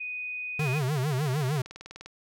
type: tone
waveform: sine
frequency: 2489 Hz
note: D#7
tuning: in tune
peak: -32 dBFS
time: 0-0.79 s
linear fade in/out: 10 ms
type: tone with vibrato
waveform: square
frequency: 140 Hz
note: C#3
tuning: 18 cents sharp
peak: -26 dBFS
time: 0.59-1.62 s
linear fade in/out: 5 ms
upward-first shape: sine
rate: 6.6 Hz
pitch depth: 190 cents each way
type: click train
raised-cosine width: 0.2 ms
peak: -26 dBFS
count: 18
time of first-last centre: 1.21-2.06 s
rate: 20 Hz
effects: none